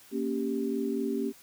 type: chord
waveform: sine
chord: G diminished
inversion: first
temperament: equal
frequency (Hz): 233.1 / 277.2 / 392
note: Bb3 / Db4 / G4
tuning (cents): 0 / 0 / 0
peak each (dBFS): -32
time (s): 0.11-1.33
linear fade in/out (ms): 50
effects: white hiss -55 dBFS RMS until 1.42 s